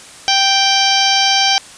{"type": "harmonic tone with a mistuned harmonic", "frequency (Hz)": 784, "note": "G5", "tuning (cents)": 0, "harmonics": [1, 2, 3, 4, 5, 6, 7, 8], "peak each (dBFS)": [-16, -22, -20, -16, -22, -19, -19, -22], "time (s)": [0.28, 1.58], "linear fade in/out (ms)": 0, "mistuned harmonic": 8, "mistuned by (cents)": -55, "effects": ["white hiss -37 dBFS RMS until 1.77 s", "resampled to 22050 Hz"]}